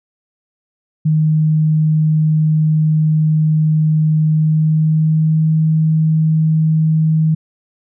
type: tone with pitch glide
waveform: sine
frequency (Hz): 155.56 to 157.91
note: D#3 to D#3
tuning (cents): 0 to +26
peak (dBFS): -10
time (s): 1.05-7.35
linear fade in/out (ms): 10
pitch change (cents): +26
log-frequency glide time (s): 4.28-5.5
effects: none